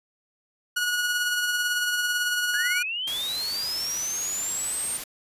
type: tone with tremolo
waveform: sawtooth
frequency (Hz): 1456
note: F#6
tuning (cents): -28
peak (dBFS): -18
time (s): 0.76-2.83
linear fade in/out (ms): 10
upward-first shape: triangle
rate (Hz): 18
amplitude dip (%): 40
type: linear sweep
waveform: sine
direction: up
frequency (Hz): 1602 to 8830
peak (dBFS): -27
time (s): 2.54-4.97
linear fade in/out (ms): 0
type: noise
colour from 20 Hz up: white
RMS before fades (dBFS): -35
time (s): 3.07-5.04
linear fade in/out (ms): 5
effects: resampled to 32000 Hz